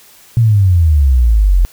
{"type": "exponential sweep", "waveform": "sine", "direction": "down", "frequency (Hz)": [120, 42.32], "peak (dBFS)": -6, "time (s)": [0.37, 1.65], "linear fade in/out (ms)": 0, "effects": ["white hiss -43 dBFS RMS until 1.72 s"]}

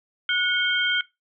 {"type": "tone cluster", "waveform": "sine", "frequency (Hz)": [1459, 2199, 3162], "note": ["F#6", "C#7", "G7"], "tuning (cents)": [-25, -14, 14], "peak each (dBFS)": [-24, -27, -23], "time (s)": [0.29, 1.01], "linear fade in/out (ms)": 2, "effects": ["noise-tail reverb RT60 0.2 s tail -19 dB re dry"]}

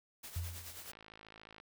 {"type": "noise with tremolo", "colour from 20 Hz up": "white", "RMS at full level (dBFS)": -47, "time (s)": [0.23, 0.92], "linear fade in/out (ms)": 10, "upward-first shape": "sine", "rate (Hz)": 9.4, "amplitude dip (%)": 55}
{"type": "tone with exponential decay", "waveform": "sine", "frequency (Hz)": 86, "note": "F2", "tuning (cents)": -26, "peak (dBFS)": -33, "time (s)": [0.36, 0.92], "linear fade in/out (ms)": 5, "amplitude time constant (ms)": 120}
{"type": "click train", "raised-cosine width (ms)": 0.3, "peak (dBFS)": -37, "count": 41, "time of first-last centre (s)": [0.86, 1.601], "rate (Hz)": 54}
{"effects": []}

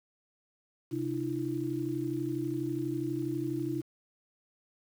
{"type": "tone cluster", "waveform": "sine", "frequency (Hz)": [131.2, 305.6, 337.8], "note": ["C3", "D#4", "E4"], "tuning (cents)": [5, -31, 42], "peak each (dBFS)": [-37, -34, -34], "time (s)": [0.91, 3.82], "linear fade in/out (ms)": 20, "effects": ["9-bit"]}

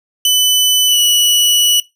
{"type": "tone with pitch glide", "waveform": "sawtooth", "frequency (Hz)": [3000, 2945], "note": ["F#7", "F#7"], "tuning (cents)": [23, -9], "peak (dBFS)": -6, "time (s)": [0.25, 1.8], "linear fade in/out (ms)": 2, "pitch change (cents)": -32, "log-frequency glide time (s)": [0.87, 0.99], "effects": ["noise-tail reverb RT60 0.2 s tail -19 dB re dry"]}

